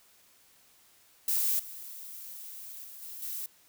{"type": "noise with level steps", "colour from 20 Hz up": "violet", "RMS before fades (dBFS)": [-28, -44, -47, -43, -37], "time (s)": [1.28, 3.46], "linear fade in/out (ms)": 2, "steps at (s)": [1.59, 2.84, 3.02, 3.22], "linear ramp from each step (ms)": 5, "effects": ["white hiss -62 dBFS RMS until 3.68 s"]}